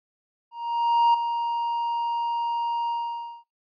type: tone with ADSR envelope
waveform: triangle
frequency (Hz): 938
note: A#5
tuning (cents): +11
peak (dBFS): -13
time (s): 0.51-3.44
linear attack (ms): 630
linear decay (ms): 7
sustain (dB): -9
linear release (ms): 550
effects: noise-tail reverb RT60 0.2 s tail -26 dB re dry + resampled to 11025 Hz